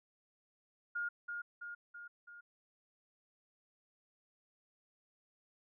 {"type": "tone with echo", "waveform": "sine", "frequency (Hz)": 1421, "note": "F6", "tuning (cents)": 30, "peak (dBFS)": -35, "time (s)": [0.95, 1.09], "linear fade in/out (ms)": 10, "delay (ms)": 330, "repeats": 4, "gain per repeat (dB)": -4, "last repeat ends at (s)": 2.41, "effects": []}